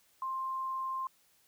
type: tone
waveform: sine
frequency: 1053 Hz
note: C6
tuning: 11 cents sharp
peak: -33 dBFS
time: 0.22-1.07 s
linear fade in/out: 2 ms
effects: white hiss -68 dBFS RMS until 1.47 s